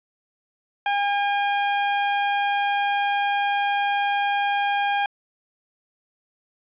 sawtooth tone, 809 Hz, G#5, 46 cents flat, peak -16 dBFS, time 0.86-5.06 s, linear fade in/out 2 ms, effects resampled to 8000 Hz + 9-bit

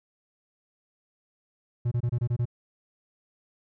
triangle tone bursts, 120 Hz, B2, 49 cents flat, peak -21 dBFS, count 7, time 1.85-2.455 s, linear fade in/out 10 ms, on 65 ms, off 25 ms, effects none

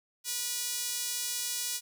sawtooth tone with high-pass filter, 486 Hz, B4, 28 cents flat, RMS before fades -34 dBFS, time 0.24-1.81 s, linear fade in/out 50 ms, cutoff 5300 Hz, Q 0.84, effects none

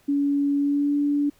sine tone with pitch glide, 283.7 to 288.7 Hz, C#4 to D4, +40 to -30 cents, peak -19 dBFS, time 0.08-1.3 s, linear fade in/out 10 ms, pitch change +30 cents, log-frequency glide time 0.57-0.95 s, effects pink hiss -60 dBFS RMS until 1.39 s

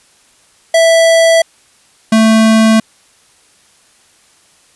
square tone pair in turn, 659 / 221.3 Hz, E5 / A3, -1 / +10 cents, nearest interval octave + perfect fifth, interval 1889 cents, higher first, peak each -6 dBFS, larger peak neither, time 0.74-1.42 / 2.12-2.8 s, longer neither, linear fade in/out 5 ms, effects white hiss -49 dBFS RMS until 4.75 s + resampled to 24000 Hz

